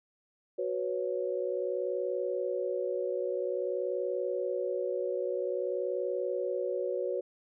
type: chord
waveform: sine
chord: F# suspended fourth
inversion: none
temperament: equal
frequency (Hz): 370 / 493.9 / 554.4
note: F#4 / B4 / C#5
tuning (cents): 0 / 0 / 0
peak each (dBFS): -34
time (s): 0.58-7.21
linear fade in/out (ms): 10
effects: none